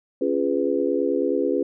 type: chord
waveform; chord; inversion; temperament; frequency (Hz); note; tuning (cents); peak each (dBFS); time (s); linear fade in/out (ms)
sine; C# dominant seventh; none; just; 277.2 / 346.5 / 415.8 / 498.9; C#4 / E#4 / G#4 / B4; 0 / -14 / +2 / +17; -25; 0.21-1.63; 5
effects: none